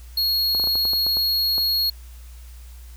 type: tone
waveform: square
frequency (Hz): 4310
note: C#8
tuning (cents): -49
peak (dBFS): -19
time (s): 0.17-1.9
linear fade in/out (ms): 5
type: clicks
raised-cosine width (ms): 1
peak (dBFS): -20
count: 10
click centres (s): 0.549 / 0.598 / 0.64 / 0.673 / 0.755 / 0.853 / 0.934 / 1.066 / 1.17 / 1.581
effects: added 60 Hz sine -38 dBFS peak until 2.96 s + white hiss -52 dBFS RMS until 2.96 s